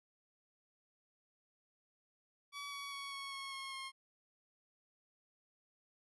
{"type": "tone with pitch steps", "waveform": "15% pulse", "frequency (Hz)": [1140, 1128.2, 1116.5, 1105, 1093.6, 1082.3, 1071.1], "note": ["C#6", "C#6", "C#6", "C#6", "C#6", "C#6", "C6"], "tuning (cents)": [48, 30, 12, -6, -24, -42, 40], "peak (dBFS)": -37, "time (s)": [2.52, 3.92], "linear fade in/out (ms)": 50, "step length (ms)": 200, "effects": ["resampled to 24000 Hz"]}